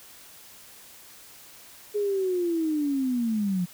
sine linear sweep, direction down, 420.2 to 173 Hz, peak -23 dBFS, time 1.94-3.66 s, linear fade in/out 20 ms, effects white hiss -49 dBFS RMS until 3.73 s

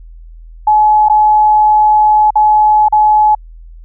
sine tone with dropouts, 851 Hz, G#5, 42 cents sharp, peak -5 dBFS, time 0.67-3.35 s, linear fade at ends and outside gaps 5 ms, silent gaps 1.086-1.097 / 2.306-2.355 / 2.885-2.924 s, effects added 41 Hz sine -31 dBFS peak until 3.84 s

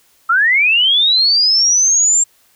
sine linear sweep, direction up, 1293 to 7459 Hz, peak -9 dBFS, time 0.29-2.24 s, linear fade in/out 10 ms, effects white hiss -54 dBFS RMS until 2.55 s

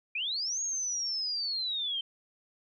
sine linear two-way sweep, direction up then down, 2349 to 6645 to 3096 Hz, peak -30 dBFS, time 0.15-2.01 s, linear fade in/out 5 ms, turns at 0.61 s, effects none

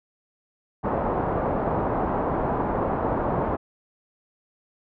white low-pass noise, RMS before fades -25 dBFS, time 0.83-3.57 s, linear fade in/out 20 ms, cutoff 960 Hz, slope 24 dB/octave, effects none

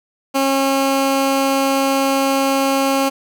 15% pulse tone, 271.8 Hz, C#4, 34 cents flat, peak -8 dBFS, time 0.34-3.1 s, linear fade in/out 20 ms, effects none

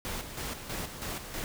pink noise with tremolo, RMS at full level -36 dBFS, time 0.05-1.44 s, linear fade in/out 0 ms, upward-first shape square, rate 3.1 Hz, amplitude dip 55%, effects none

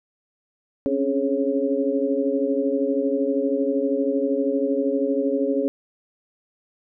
sine tone cluster, 269.5 / 282.2 / 420 / 549 Hz, C#4 / C#4 / G#4 / C#5, -49 / +31 / +19 / -17 cents, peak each -25 dBFS, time 0.86-5.68 s, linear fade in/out 0 ms, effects none

